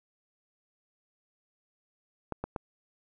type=clicks; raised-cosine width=1 ms; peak=-19 dBFS; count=3; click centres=2.323 / 2.44 / 2.562 s; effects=none